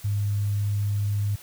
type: tone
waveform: sine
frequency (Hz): 102.4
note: G#2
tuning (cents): -24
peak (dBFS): -22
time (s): 0.04-1.36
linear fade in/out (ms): 10
effects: white hiss -47 dBFS RMS until 1.42 s